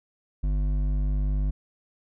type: tone with hard clipping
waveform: sine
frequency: 49.72 Hz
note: G1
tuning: 25 cents sharp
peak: -24 dBFS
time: 0.43-1.51 s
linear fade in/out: 10 ms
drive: 9 dB
effects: none